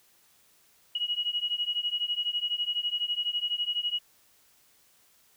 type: beating tone pair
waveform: sine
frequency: 2900 / 2912 Hz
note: F#7 / F#7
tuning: -35 / -28 cents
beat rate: 12 Hz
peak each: -30 / -31 dBFS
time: 0.95-3.99 s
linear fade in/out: 5 ms
effects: white hiss -63 dBFS RMS until 5.36 s